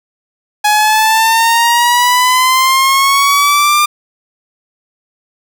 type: exponential sweep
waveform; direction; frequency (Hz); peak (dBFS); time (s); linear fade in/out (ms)
sawtooth; up; 836 to 1201; -4; 0.64-3.86; 10
effects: none